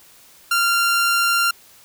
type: tone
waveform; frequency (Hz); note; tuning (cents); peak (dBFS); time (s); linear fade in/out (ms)
sawtooth; 1386; F6; -14; -12; 0.51-1.51; 5
effects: white hiss -49 dBFS RMS until 1.84 s